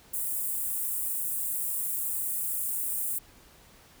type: high-pass noise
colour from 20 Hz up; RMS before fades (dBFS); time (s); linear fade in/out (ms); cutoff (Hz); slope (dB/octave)
white; -31; 0.13-3.19; 10; 8200; 48
effects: pink hiss -56 dBFS RMS until 4 s